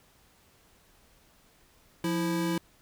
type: tone pair together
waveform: square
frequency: 174.6 / 329.6 Hz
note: F3 / E4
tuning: 0 / 0 cents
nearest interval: major seventh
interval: 1100 cents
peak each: -31 / -30 dBFS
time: 2.04-2.58 s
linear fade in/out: 2 ms
effects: pink hiss -62 dBFS RMS until 2.81 s